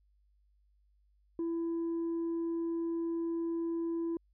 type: tone with tanh clipping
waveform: sine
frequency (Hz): 333.9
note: E4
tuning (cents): +22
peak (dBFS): -32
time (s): 1.39-4.17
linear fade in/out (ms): 2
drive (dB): 1
effects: added 50 Hz sine -66 dBFS peak until 4.33 s